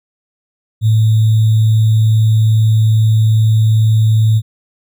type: tone with sample-and-hold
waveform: sine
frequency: 109.7 Hz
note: A2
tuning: 5 cents flat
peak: -7 dBFS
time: 0.81-4.42 s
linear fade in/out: 50 ms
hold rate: 3675 Hz
effects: none